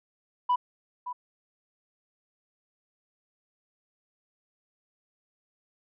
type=tone with echo; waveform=sine; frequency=987.8 Hz; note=B5; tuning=in tune; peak=-19 dBFS; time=0.49-0.56 s; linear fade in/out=10 ms; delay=570 ms; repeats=1; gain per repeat=-13 dB; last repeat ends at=1.13 s; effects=tanh soft clip ceiling -19 dBFS